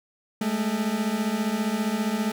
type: beating tone pair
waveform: 40% pulse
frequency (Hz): 205.5 / 220.5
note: G#3 / A3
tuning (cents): -18 / +4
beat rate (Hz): 15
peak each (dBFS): -27 / -25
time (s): 0.41-2.32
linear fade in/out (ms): 5
effects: none